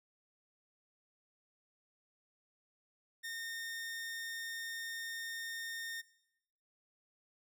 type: tone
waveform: sawtooth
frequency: 1830 Hz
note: A#6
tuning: 32 cents flat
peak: -37 dBFS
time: 3.23-6.02 s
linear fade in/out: 20 ms
effects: noise-tail reverb RT60 0.9 s tail -20 dB re dry